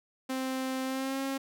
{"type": "tone with pitch glide", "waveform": "sawtooth", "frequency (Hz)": [261.6, 270.5], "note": ["C4", "C#4"], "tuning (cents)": [0, -42], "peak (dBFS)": -27, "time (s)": [0.29, 1.38], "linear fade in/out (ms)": 10, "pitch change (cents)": 58, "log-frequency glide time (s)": [0.84, 1.2], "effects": []}